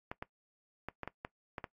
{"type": "clicks", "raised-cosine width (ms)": 0.5, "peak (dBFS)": -24, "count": 8, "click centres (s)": [0.115, 0.225, 0.886, 1.033, 1.076, 1.249, 1.582, 1.642], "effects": ["noise-tail reverb RT60 0.1 s tail -19 dB re dry", "AAC 48 kbps"]}